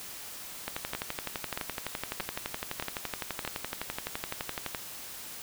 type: two click trains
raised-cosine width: 0.3 ms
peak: -16 / -16 dBFS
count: 49 / 5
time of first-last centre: 0.68-4.748 / 0.95-3.45 s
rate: 11.8 / 1.6 Hz
effects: white hiss -43 dBFS RMS until 5.42 s